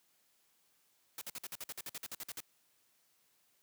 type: noise bursts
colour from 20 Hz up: white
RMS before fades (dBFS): -43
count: 15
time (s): 1.18-2.404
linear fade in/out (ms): 2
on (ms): 34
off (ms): 51
effects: white hiss -73 dBFS RMS until 3.62 s + high-pass 100 Hz 12 dB/octave